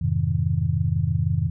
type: chord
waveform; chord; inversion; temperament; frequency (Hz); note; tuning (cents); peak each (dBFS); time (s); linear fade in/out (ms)
sine; F minor seventh; none; just; 87.31 / 104.77 / 130.96 / 157.15; F2 / Ab2 / C3 / Eb3; 0 / +16 / +2 / +18; -25; 0.01-1.5; 10
effects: none